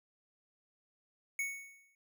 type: tone with exponential decay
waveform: square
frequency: 2219 Hz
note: C#7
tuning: 1 cent sharp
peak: -32 dBFS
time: 1.39-1.95 s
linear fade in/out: 2 ms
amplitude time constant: 120 ms
effects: none